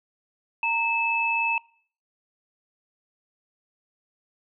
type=tone pair together; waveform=sine; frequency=924 / 2613 Hz; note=A#5 / E7; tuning=-16 / -16 cents; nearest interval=octave + tritone; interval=1800 cents; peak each=-27 / -23 dBFS; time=0.63-1.58 s; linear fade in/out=2 ms; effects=noise-tail reverb RT60 0.5 s tail -23 dB re dry